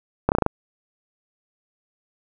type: slowing click train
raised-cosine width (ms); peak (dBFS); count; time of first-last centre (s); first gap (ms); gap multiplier
1; -3; 6; 0.29-0.464; 29; 1.09
effects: none